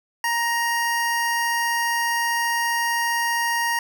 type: tone pair together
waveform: square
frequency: 936.9 / 1872 Hz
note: A#5 / A#6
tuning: +8 / +7 cents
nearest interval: octave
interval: 1199 cents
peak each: -24 dBFS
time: 0.24-3.79 s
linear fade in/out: 2 ms
effects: none